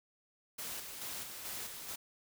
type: noise with tremolo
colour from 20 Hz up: white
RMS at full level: -42 dBFS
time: 0.58-1.96 s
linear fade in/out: 10 ms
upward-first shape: square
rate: 2.3 Hz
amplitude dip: 40%
effects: none